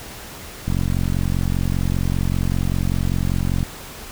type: click train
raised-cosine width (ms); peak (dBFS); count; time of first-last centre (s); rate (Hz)
5; -9; 134; 0.68-3.629; 45.1
effects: pink hiss -36 dBFS RMS until 4.11 s